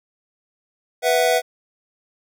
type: chord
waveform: square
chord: B suspended fourth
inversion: none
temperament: just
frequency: 493.9 / 658.5 / 740.8 Hz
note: B4 / E5 / F#5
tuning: 0 / -2 / +2 cents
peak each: -20 / -20 / -22 dBFS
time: 1.02-1.42 s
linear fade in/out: 50 ms
effects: none